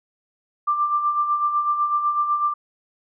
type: tone with tremolo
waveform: sine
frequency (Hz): 1183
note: D6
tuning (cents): +12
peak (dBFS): -16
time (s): 0.67-2.54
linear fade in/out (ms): 10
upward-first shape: sine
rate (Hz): 8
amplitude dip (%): 55
effects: none